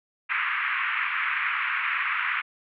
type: band-pass noise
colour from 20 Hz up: white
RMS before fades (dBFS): -27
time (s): 0.29-2.42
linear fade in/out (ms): 20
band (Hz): 1100 to 2500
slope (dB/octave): 48
effects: none